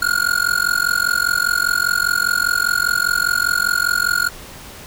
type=tone with amplitude modulation; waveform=square; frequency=1433 Hz; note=F6; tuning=44 cents sharp; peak=-12 dBFS; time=0.02-4.29 s; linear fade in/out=5 ms; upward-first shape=sine; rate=45 Hz; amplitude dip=100%; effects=pink hiss -37 dBFS RMS until 4.86 s